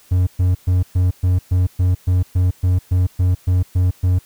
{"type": "tone bursts", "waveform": "triangle", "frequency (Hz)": 90.7, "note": "F#2", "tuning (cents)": -34, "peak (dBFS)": -10, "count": 15, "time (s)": [0.11, 4.19], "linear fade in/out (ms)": 10, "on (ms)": 160, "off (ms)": 120, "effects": ["white hiss -50 dBFS RMS until 4.25 s"]}